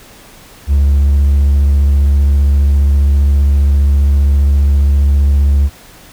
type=tone with vibrato; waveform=triangle; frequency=70.5 Hz; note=C#2; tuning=30 cents sharp; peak=-4 dBFS; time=0.67-5.7 s; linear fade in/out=50 ms; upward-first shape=sine; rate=15 Hz; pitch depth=21 cents each way; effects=tanh soft clip ceiling 0 dBFS + pink hiss -39 dBFS RMS until 6.12 s